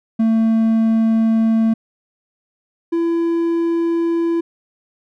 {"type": "tone pair in turn", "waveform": "triangle", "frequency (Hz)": [224, 335.6], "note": ["A3", "E4"], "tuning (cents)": [31, 31], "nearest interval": "perfect fifth", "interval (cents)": 700, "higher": "second", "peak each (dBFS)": [-10, -13], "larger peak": "first", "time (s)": [[0.19, 1.74], [2.92, 4.41]], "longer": "first", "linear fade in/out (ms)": 10, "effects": []}